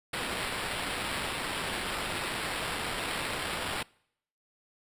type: noise with sample-and-hold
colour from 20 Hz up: white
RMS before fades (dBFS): -34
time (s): 0.13-3.83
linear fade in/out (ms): 5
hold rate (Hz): 6300
effects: noise-tail reverb RT60 0.7 s tail -25 dB re dry + resampled to 32000 Hz